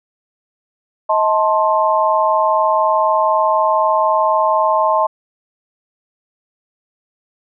sine chord, A diminished, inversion second, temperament just, 633.6 / 880 / 1056 Hz, Eb5 / A5 / C6, +31 / 0 / +16 cents, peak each -16 dBFS, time 1.09-5.07 s, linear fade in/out 10 ms, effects none

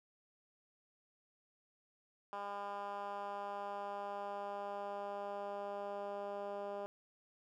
10% pulse tone with band-pass filter sweep, 201.8 Hz, G#3, 49 cents flat, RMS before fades -43 dBFS, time 2.33-6.86 s, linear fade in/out 0 ms, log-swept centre 950 to 570 Hz, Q 1.8, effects none

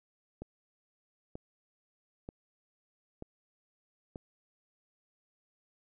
click train, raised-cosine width 2 ms, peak -28 dBFS, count 5, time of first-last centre 0.42-4.158 s, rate 1.07 Hz, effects none

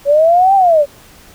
sine linear two-way sweep, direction up then down, 554.4 to 796 to 554.4 Hz, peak -6 dBFS, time 0.05-0.86 s, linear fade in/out 50 ms, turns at 0.55 s, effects pink hiss -42 dBFS RMS until 1.34 s

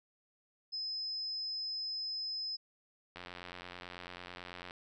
sine tone, 5100 Hz, D#8, 42 cents sharp, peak -36 dBFS, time 0.72-2.57 s, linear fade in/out 20 ms
click train, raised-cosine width 0.3 ms, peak -29 dBFS, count 139, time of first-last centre 3.16-4.709 s, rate 89.1 Hz
effects none

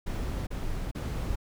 brown noise bursts, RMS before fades -32 dBFS, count 3, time 0.06-1.358 s, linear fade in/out 10 ms, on 410 ms, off 34 ms, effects none

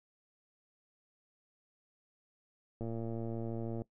click train, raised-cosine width 2 ms, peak -27 dBFS, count 116, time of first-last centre 2.81-3.819 s, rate 114 Hz, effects noise-tail reverb RT60 0.1 s tail -19 dB re dry

